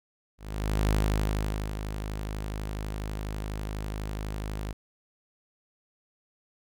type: tone with ADSR envelope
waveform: sawtooth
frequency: 52.1 Hz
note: G#1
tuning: 6 cents sharp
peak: -18 dBFS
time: 0.38-4.73 s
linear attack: 510 ms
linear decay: 830 ms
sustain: -10 dB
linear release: 10 ms
effects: none